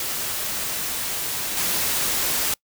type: noise with level steps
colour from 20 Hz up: white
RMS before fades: -27 / -23 dBFS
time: 0-2.54 s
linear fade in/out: 2 ms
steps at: 1.57 s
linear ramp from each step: 5 ms
effects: noise-tail reverb RT60 0.1 s tail -26 dB re dry